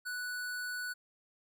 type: tone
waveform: square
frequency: 1480 Hz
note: F#6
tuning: in tune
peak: -37 dBFS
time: 0.05-0.94 s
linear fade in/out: 20 ms
effects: none